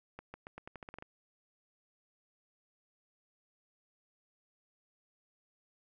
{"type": "accelerating click train", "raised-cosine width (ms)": 0.5, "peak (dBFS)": -30, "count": 11, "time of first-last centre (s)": [0.19, 1.024], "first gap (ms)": 150, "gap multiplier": 0.86, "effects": []}